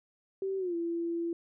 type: tone with pitch glide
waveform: sine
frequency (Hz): 385.9 to 337.9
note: G4 to E4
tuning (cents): -27 to +43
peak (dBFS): -30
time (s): 0.42-1.33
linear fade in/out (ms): 2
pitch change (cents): -230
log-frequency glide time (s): 0.58-0.75
effects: none